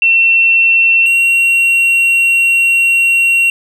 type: tone pair in turn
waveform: sine / triangle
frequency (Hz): 2705 / 2740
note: E7 / F7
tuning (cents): +44 / -34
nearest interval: unison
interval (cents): 22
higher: second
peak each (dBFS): -6 / -6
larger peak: neither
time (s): 0.02-1.06 / 1.06-3.5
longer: second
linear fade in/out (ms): 2
effects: none